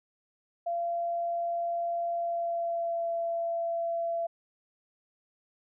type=tone with pitch glide; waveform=sine; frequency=685 to 674.8 Hz; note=F5 to E5; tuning=-34 to +40 cents; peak=-28 dBFS; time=0.66-4.27 s; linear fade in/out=10 ms; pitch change=-26 cents; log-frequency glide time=2.15-3.11 s; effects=none